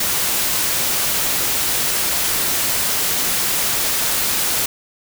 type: noise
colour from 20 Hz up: white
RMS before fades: -19 dBFS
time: 0-4.66 s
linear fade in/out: 5 ms
effects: none